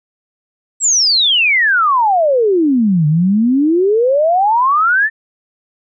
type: exponential two-way sweep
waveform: sine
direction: down then up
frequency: 7902 to 146.83 to 1822 Hz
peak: -9 dBFS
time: 0.8-5.1 s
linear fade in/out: 50 ms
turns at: 3.07 s
effects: none